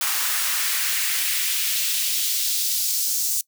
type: noise with high-pass filter sweep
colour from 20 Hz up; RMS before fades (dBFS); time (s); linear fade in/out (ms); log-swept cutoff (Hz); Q
white; -23; 0.01-3.41; 2; 1100 to 6200; 1.3
effects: noise-tail reverb RT60 0.1 s tail -22 dB re dry